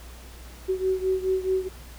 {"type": "beating tone pair", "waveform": "sine", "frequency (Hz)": [375, 379.7], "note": ["F#4", "F#4"], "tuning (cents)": [23, 45], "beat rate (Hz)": 4.7, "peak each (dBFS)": [-24, -27], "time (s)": [0.68, 1.69], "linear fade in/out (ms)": 20, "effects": ["added 60 Hz sine -42 dBFS peak until 1.98 s", "pink hiss -48 dBFS RMS until 1.98 s"]}